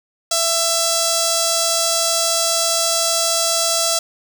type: tone with notch filter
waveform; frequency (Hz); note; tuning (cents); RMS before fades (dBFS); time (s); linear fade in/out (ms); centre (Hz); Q
5% pulse; 667; E5; +20; -18; 0.31-3.99; 5; 2200; 0.68
effects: none